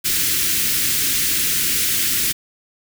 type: band-stop noise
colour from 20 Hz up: white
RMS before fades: -19 dBFS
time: 0.04-2.33 s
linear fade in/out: 20 ms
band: 370 to 1600 Hz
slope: 24 dB/octave
effects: none